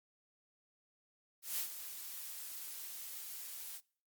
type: noise with ADSR envelope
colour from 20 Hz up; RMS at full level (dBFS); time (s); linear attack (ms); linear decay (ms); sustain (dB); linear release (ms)
blue; -36; 1.42-3.81; 160; 100; -10; 54
effects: noise-tail reverb RT60 0.5 s tail -25 dB re dry + Opus 48 kbps